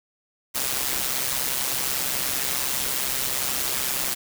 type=noise with amplitude modulation; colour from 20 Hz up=white; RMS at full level=-23 dBFS; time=0.54-4.15 s; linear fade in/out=20 ms; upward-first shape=sine; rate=131 Hz; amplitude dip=65%; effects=none